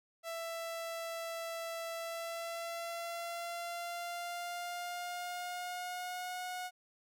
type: tone with pitch glide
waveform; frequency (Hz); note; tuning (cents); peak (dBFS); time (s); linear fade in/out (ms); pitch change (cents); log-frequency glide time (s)
sawtooth; 664 to 728.3; E5 to F#5; +12 to -28; -35; 0.23-6.71; 50; +160; 1.94-6.44
effects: none